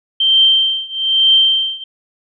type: tone with tremolo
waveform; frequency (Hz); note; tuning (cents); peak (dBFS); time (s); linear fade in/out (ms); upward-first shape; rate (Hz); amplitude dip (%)
sine; 3136; G7; 0; -6; 0.2-1.84; 5; triangle; 1.1; 95
effects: none